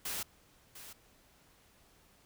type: noise with echo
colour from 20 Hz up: white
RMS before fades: -38 dBFS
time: 0.05-0.23 s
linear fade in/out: 5 ms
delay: 700 ms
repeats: 1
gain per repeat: -12 dB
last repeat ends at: 0.93 s
effects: pink hiss -65 dBFS RMS until 2.25 s